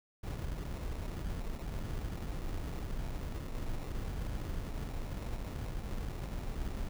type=noise with sample-and-hold; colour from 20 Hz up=brown; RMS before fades=-38 dBFS; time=0.23-6.89 s; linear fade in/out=10 ms; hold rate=1575 Hz; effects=none